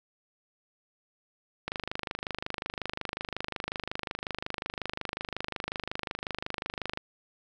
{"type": "click train", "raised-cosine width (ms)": 0.3, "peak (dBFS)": -16, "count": 136, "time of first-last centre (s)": [1.68, 6.974], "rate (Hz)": 25.5, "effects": []}